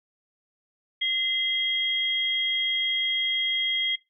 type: tone pair together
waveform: sine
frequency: 2058 / 3257 Hz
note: C7 / G#7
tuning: -29 / -34 cents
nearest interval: minor sixth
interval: 795 cents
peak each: -28 / -24 dBFS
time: 1.01-3.96 s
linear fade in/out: 10 ms
effects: noise-tail reverb RT60 0.2 s tail -21 dB re dry